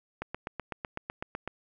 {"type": "click train", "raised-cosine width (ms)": 0.5, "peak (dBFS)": -19, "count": 11, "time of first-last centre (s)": [0.22, 1.476], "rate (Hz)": 7.96, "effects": []}